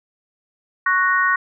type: chord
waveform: sine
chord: F# major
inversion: second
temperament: equal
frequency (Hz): 1108.7 / 1480 / 1864.7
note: C#6 / F#6 / A#6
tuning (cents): 0 / 0 / 0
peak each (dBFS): -19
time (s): 0.86-1.36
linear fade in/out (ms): 5
effects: none